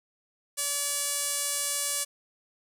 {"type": "tone with band-pass filter", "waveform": "sawtooth", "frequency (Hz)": 573, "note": "D5", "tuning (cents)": -43, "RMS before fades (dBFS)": -30, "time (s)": [0.57, 2.05], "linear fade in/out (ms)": 20, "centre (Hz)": 9000, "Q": 1.8, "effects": []}